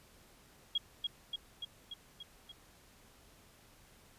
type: tone with echo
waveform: sine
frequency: 3295 Hz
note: G#7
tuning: 14 cents flat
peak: -29 dBFS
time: 0.75-0.78 s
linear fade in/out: 5 ms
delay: 290 ms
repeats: 6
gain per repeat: -3 dB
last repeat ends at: 2.52 s
effects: pink hiss -62 dBFS RMS until 4.18 s + resampled to 32000 Hz